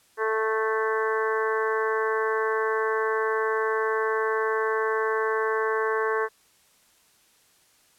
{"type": "harmonic tone", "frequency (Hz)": 220, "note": "A3", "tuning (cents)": 0, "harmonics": [2, 3, 4, 5, 6, 7, 8, 9], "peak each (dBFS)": [-25, -39, -34, -29, -40, -32, -33, -41], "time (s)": [0.17, 6.29], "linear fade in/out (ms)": 50, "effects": ["white hiss -61 dBFS RMS until 7.98 s", "low-pass 12000 Hz 12 dB/octave"]}